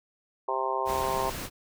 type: harmonic tone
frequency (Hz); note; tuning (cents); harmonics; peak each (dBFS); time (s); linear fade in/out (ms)
131.6; C3; +10; 3 / 4 / 5 / 6 / 7 / 8; -34 / -35 / -35 / -35 / -31 / -32; 0.48-1.3; 5
type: noise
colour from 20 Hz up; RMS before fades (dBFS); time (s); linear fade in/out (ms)
pink; -36; 0.85-1.5; 50
effects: none